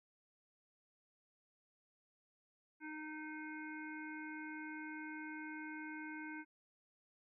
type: harmonic tone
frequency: 308.3 Hz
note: D#4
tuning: 16 cents flat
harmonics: 1 / 3 / 5 / 7 / 8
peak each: -47 / -54 / -50 / -53 / -61 dBFS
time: 2.8-6.45 s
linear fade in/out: 50 ms
effects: none